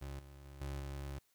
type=tone with level steps; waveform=30% pulse; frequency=69.3 Hz; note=C#2; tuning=in tune; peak=-40 / -50 / -48 / -37 / -39 dBFS; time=0.01-1.19 s; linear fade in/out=10 ms; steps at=0.19 / 0.45 / 0.61 / 0.8 s; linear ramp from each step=2 ms; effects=white hiss -75 dBFS RMS until 1.34 s